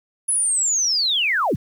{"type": "linear sweep", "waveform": "sine", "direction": "down", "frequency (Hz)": [10450, 51.3], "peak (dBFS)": -17, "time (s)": [0.28, 1.56], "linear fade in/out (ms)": 10, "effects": ["8-bit"]}